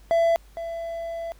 triangle tone pair in turn, 669 / 669 Hz, E5 / E5, +25 / +25 cents, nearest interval unison, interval 0 cents, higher neither, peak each -15 / -27 dBFS, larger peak first, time 0.11-0.36 / 0.57-1.32 s, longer second, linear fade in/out 0 ms, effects added 50 Hz sine -49 dBFS peak until 1.39 s + pink hiss -58 dBFS RMS until 1.39 s

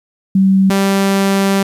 sine / sawtooth tone pair in turn, 192.1 / 195.91 Hz, G3 / G3, -35 / -1 cents, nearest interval unison, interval 34 cents, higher second, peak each -7 dBFS, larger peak neither, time 0.35-0.7 / 0.7-1.63 s, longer second, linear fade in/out 5 ms, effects resampled to 32000 Hz + 8-bit

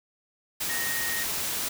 sine tone in noise, 1864.7 Hz, A#6, in tune, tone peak -31 dBFS, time 0.69-1.24 s, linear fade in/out 10 ms, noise white, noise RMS -30 dBFS, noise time 0.6-1.69 s, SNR -4 dB, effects none

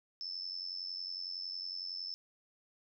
sine tone with amplitude modulation, 5274 Hz, E8, in tune, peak -35 dBFS, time 0.21-2.14 s, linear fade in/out 0 ms, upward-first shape sine, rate 90.9 Hz, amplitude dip 80%, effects none

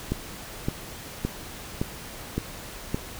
click train, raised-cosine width 3 ms, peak -12 dBFS, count 6, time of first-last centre 0.12-2.945 s, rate 1.77 Hz, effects pink hiss -40 dBFS RMS until 3.19 s

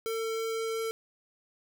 square tone, 449.5 Hz, A4, 37 cents sharp, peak -31 dBFS, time 0.06-0.91 s, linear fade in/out 0 ms, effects none

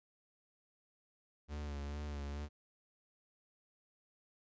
45% pulse tone with vibrato, 72.6 Hz, D2, 19 cents flat, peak -40 dBFS, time 1.48-2.49 s, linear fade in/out 50 ms, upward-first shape sine, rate 2.3 Hz, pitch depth 39 cents each way, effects resampled to 16000 Hz

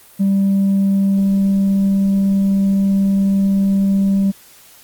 triangle tone with tanh clipping, 196 Hz, G3, in tune, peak -12 dBFS, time 0.19-4.32 s, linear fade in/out 20 ms, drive 6 dB, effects white hiss -45 dBFS RMS until 4.83 s + Opus 32 kbps

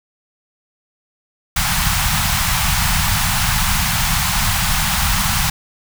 pink band-stop noise, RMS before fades -17 dBFS, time 1.56-5.5 s, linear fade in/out 5 ms, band 200 to 750 Hz, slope 48 dB/octave, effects none

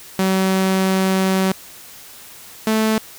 sawtooth tone pair in turn, 189.8 / 218.9 Hz, F#3 / A3, +44 / -9 cents, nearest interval major second, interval 247 cents, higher second, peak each -11 dBFS, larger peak neither, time 0.19-1.52 / 2.67-2.98 s, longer first, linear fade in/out 2 ms, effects white hiss -40 dBFS RMS until 3.18 s

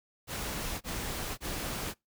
pink noise bursts, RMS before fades -36 dBFS, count 3, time 0.27-1.944 s, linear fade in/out 50 ms, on 540 ms, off 27 ms, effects noise-tail reverb RT60 0.2 s tail -25 dB re dry

